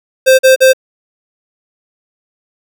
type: tone bursts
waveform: square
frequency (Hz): 523.3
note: C5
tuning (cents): 0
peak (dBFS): -4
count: 3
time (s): 0.26-0.734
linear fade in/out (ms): 20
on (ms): 130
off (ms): 42
effects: none